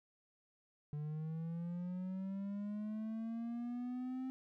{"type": "linear sweep", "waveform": "triangle", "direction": "up", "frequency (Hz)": [146.83, 261.6], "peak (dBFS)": -37, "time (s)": [0.93, 4.3], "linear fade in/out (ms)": 0, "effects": []}